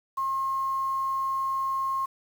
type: tone with quantisation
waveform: sine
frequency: 1073 Hz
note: C6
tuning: 43 cents sharp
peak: -25 dBFS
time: 0.17-2.06 s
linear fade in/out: 10 ms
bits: 8
effects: none